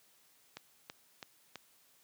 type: click train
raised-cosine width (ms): 0.2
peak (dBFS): -26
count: 4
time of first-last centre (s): 0.57-1.557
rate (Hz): 3.04
effects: white hiss -67 dBFS RMS until 2.03 s + high-pass 100 Hz 12 dB/octave